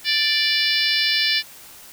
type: harmonic tone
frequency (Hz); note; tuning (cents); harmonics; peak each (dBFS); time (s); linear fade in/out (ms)
587; D5; -1; 3 / 4 / 5 / 6 / 7 / 8 / 9; -25 / -25 / -25 / -25 / -25 / -25 / -25; 0.04-1.43; 50
effects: white hiss -43 dBFS RMS until 1.92 s